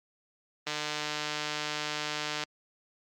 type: click train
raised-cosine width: 0.2 ms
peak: -15 dBFS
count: 266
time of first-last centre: 0.67-2.437 s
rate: 150 Hz
effects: high-pass 150 Hz 12 dB/octave + Opus 32 kbps